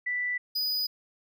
sine / square tone pair in turn, 1975.5 / 4961 Hz, B6 / D#8, 0 / -6 cents, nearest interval octave + major third, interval 1594 cents, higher second, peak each -27 dBFS, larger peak neither, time 0.06-0.38 / 0.55-0.87 s, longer neither, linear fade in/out 10 ms, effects none

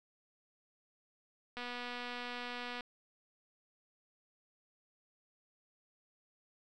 click train, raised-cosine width 0.3 ms, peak -27 dBFS, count 303, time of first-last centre 1.57-2.808 s, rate 244 Hz, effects none

